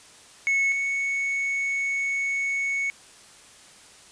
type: tone pair in turn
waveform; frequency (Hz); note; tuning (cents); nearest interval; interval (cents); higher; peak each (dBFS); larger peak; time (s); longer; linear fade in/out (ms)
triangle; 2200 / 2215; C#7 / C#7; -14 / -2; unison; 12; second; -18 / -22; first; 0.47-0.72 / 0.72-2.9; second; 0
effects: white hiss -50 dBFS RMS until 4.11 s + resampled to 22050 Hz